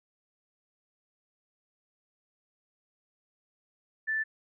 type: tone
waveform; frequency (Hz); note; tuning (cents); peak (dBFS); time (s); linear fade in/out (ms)
sine; 1760; A6; 0; -27; 4.07-4.24; 20
effects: none